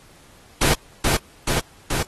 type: noise with echo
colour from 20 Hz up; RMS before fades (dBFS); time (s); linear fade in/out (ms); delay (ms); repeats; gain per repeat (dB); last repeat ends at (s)
pink; -18; 0.61-0.74; 5; 430; 3; -2; 2.03
effects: pink hiss -51 dBFS RMS until 2.07 s + AAC 32 kbps